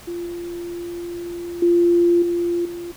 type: tone with level steps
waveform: sine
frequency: 345.9 Hz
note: F4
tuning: 17 cents flat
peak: -25 / -27 / -12 / -18 / -28 dBFS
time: 0.07-2.92 s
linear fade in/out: 10 ms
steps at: 0.26 / 1.62 / 2.22 / 2.65 s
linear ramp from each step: 5 ms
effects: pink hiss -43 dBFS RMS until 2.96 s